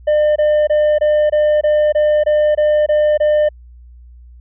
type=tone bursts; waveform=triangle; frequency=602 Hz; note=D5; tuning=43 cents sharp; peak=-8 dBFS; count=11; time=0.07-3.49 s; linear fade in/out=10 ms; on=290 ms; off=23 ms; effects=added 60 Hz sine -37 dBFS peak until 4.4 s + resampled to 8000 Hz